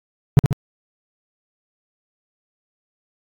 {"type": "tone with echo", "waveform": "triangle", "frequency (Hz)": 138.59, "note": "C#3", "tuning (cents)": 0, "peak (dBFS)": -3, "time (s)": [0.37, 0.39], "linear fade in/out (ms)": 0, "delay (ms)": 69, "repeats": 2, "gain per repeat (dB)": -5, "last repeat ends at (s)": 0.528, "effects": ["AAC 48 kbps"]}